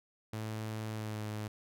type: tone with pitch glide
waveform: sawtooth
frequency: 109.3 to 106.8 Hz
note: A2 to G#2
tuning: -11 to +49 cents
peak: -33 dBFS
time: 0.33-1.48 s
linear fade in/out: 5 ms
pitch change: -40 cents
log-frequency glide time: 0.92-1.21 s
effects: none